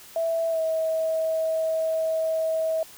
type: tone with pitch glide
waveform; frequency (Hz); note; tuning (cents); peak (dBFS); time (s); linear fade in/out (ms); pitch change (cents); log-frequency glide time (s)
sine; 659.3 to 642.4; E5 to E5; 0 to -45; -22; 0.16-2.83; 2; -45; 0.5-0.6
effects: white hiss -47 dBFS RMS until 2.97 s